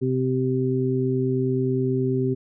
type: harmonic tone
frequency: 129.4 Hz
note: C3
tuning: 19 cents flat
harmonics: 1 / 2 / 3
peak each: -24 / -25 / -24 dBFS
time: 0.01-2.35 s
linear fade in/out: 20 ms
effects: none